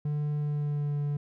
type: tone with pitch glide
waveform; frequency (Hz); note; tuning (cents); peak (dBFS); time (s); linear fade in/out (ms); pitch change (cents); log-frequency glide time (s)
triangle; 148.2 to 145.32; D3 to D3; +16 to -18; -25; 0.05-1.17; 5; -34; 0.36-0.99
effects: none